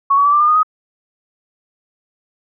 sine tone with pitch steps, 1109 / 1132.3 / 1156.1 / 1180.4 / 1205.2 / 1230.5 / 1256.4 Hz, C#6 / C#6 / D6 / D6 / D6 / D#6 / D#6, 0 / +36 / -28 / +8 / +44 / -20 / +16 cents, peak -9 dBFS, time 0.1-0.632 s, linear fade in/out 10 ms, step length 76 ms, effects none

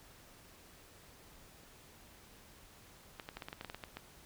clicks, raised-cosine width 0.3 ms, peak -27 dBFS, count 12, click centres 3.198 / 3.289 / 3.37 / 3.422 / 3.485 / 3.529 / 3.611 / 3.647 / 3.699 / 3.746 / 3.838 / 3.97 s, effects pink hiss -59 dBFS RMS until 4.25 s

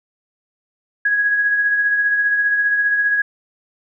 sine tone with tremolo, 1661.2 Hz, G#6, in tune, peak -12 dBFS, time 1.05-3.22 s, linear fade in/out 5 ms, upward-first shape triangle, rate 15 Hz, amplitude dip 45%, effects none

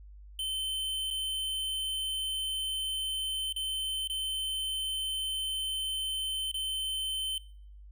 square tone with dropouts, 3077 Hz, G7, 33 cents flat, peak -32 dBFS, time 0.39-7.38 s, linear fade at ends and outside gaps 2 ms, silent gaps 1.104-1.109 / 3.526-3.562 / 4.075-4.098 / 6.515-6.542 s, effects noise-tail reverb RT60 0.7 s tail -22 dB re dry + added 50 Hz sine -47 dBFS peak until 7.91 s

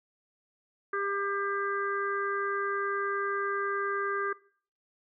harmonic tone, 398.9 Hz, G4, 30 cents sharp, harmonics 1 / 3 / 4 / 5, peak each -33 / -32 / -34 / -44 dBFS, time 0.93-4.33 s, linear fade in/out 5 ms, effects noise-tail reverb RT60 0.5 s tail -21 dB re dry

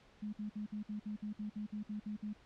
sine tone bursts, 210.1 Hz, G#3, 20 cents sharp, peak -38 dBFS, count 13, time 0.22-2.334 s, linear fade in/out 10 ms, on 110 ms, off 57 ms, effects pink hiss -64 dBFS RMS until 2.45 s + low-pass 4000 Hz 12 dB/octave

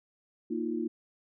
sine chord, Bb suspended fourth, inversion none, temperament equal with one note detuned, 233.1 / 313.3 / 349.2 Hz, Bb3 / Eb4 / F4, 0 / +12 / 0 cents, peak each -34 dBFS, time 0.5-0.88 s, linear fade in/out 10 ms, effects none

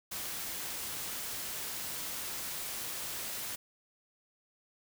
white noise, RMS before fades -39 dBFS, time 0.11-3.56 s, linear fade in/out 10 ms, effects none

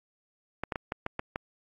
clicks, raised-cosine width 0.5 ms, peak -16 dBFS, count 7, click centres 0.636 / 0.722 / 0.758 / 0.921 / 1.064 / 1.194 / 1.359 s, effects AAC 48 kbps

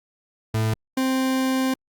40% pulse tone pair in turn, 110.1 / 261.9 Hz, A2 / C4, +2 / +2 cents, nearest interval octave + minor third, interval 1500 cents, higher second, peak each -19 dBFS, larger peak neither, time 0.54-0.74 / 0.97-1.74 s, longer second, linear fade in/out 5 ms, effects Opus 48 kbps

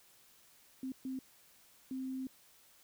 sine tone bursts at uneven times, 261.6 Hz, C4, in tune, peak -37 dBFS, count 3, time 0.83-0.92 / 1.05-1.19 / 1.91-2.27 s, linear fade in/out 2 ms, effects white hiss -64 dBFS RMS until 2.83 s

